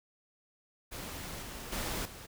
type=noise with level steps; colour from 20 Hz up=pink; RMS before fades=-42 / -44 / -36 / -48 dBFS; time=0.91-2.27 s; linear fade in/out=20 ms; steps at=1.42 / 1.72 / 2.05 s; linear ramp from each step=5 ms; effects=none